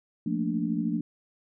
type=chord; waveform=sine; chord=Bb major seventh; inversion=second; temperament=equal; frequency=174.61 / 220 / 233.1 / 293.7 Hz; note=F3 / A3 / Bb3 / D4; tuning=0 / 0 / 0 / 0 cents; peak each=-31 dBFS; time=0.26-1.01 s; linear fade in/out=5 ms; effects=none